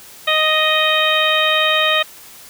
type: harmonic tone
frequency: 622.3 Hz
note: D#5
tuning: in tune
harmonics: 1 / 2 / 3 / 4 / 5 / 6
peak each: -20 / -20 / -20 / -20 / -20 / -20 dBFS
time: 0.27-2.03 s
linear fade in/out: 10 ms
effects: white hiss -40 dBFS RMS until 2.49 s